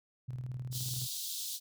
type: tone with tremolo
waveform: sine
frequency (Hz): 125.9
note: B2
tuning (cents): +34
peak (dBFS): -35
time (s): 0.28-1.07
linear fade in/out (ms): 10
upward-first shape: square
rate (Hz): 19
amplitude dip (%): 50
type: high-pass noise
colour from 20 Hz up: pink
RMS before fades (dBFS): -39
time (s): 0.71-1.6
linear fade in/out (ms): 50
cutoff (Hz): 3400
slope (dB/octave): 48
effects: none